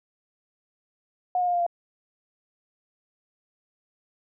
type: tone with pitch steps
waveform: sine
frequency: 725 / 716.3 / 707.6 / 699.1 / 690.7 Hz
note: F#5 / F5 / F5 / F5 / F5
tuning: -35 / +44 / +23 / +2 / -19 cents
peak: -21 dBFS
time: 1.35-1.665 s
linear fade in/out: 2 ms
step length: 63 ms
effects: none